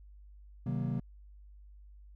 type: chord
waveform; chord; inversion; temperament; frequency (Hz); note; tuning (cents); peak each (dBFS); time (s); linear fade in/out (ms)
triangle; C half-diminished seventh; none; just; 130.81 / 156.98 / 188.37 / 235.5; C3 / Eb3 / Gb3 / Bb3; 0 / +16 / +31 / +18; -32 / -36 / -36 / -36; 0.66-1; 5
effects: added 50 Hz sine -51 dBFS peak until 2.15 s